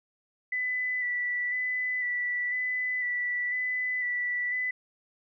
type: tone with vibrato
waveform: sine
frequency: 1983 Hz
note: B6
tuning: 7 cents sharp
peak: -27 dBFS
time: 0.52-4.71 s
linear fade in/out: 5 ms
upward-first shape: square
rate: 1 Hz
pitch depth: 17 cents each way
effects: none